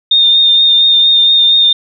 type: tone with vibrato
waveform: sine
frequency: 3648 Hz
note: A#7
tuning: 38 cents flat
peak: -5 dBFS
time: 0.11-1.73 s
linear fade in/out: 5 ms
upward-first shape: triangle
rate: 4.3 Hz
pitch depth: 23 cents each way
effects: none